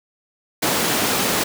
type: high-pass noise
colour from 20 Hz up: pink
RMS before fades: -20 dBFS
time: 0.62-1.44 s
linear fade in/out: 10 ms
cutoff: 190 Hz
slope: 12 dB/octave
effects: none